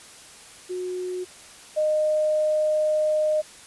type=tone pair in turn; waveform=sine; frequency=364.5 / 614.3 Hz; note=F#4 / D#5; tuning=-26 / -22 cents; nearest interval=major sixth; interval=904 cents; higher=second; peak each=-27 / -19 dBFS; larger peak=second; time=0.69-1.25 / 1.76-3.42 s; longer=second; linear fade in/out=20 ms; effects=white hiss -46 dBFS RMS until 3.66 s + resampled to 24000 Hz